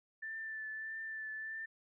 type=tone with vibrato; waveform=sine; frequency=1765 Hz; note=A6; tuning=5 cents sharp; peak=-40 dBFS; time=0.22-1.66 s; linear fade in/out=10 ms; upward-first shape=triangle; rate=1.6 Hz; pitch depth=24 cents each way; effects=none